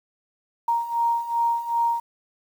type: beating tone pair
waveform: sine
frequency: 932.3 / 934.9 Hz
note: A#5 / A#5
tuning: 0 / +5 cents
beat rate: 2.6 Hz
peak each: -26 / -22 dBFS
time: 0.68-2 s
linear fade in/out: 5 ms
effects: 8-bit